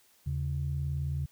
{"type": "tone pair together", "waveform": "sine", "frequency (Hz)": [79.26, 138.59], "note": ["D#2", "C#3"], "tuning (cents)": [33, 0], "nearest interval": "minor seventh", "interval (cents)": 967, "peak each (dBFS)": [-32, -31], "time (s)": [0.26, 1.26], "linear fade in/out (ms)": 10, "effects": ["tanh soft clip ceiling -22 dBFS", "white hiss -64 dBFS RMS until 1.31 s"]}